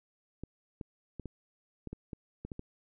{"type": "clicks", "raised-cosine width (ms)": 3, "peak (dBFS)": -27, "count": 10, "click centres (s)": [0.436, 0.812, 1.197, 1.257, 1.873, 1.93, 2.132, 2.45, 2.518, 2.594], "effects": []}